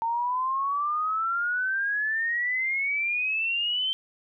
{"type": "exponential sweep", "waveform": "sine", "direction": "up", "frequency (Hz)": [906, 3123], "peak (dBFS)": -24, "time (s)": [0.02, 3.93], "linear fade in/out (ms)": 0, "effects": []}